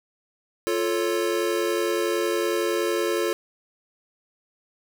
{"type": "chord", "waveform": "square", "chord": "F augmented", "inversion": "none", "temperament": "equal", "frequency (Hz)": [349.2, 440, 554.4], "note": ["F4", "A4", "C#5"], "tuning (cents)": [0, 0, 0], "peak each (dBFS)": [-26, -27, -30], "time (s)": [0.67, 3.33], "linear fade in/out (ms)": 0, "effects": []}